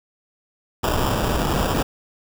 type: noise with sample-and-hold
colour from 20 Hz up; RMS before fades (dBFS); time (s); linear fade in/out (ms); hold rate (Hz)
pink; -21; 0.83-1.83; 10; 2100
effects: none